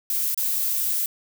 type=noise with dropouts; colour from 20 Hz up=violet; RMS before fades=-24 dBFS; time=0.1-1.06 s; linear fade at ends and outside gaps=1 ms; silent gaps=0.346-0.376 s; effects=none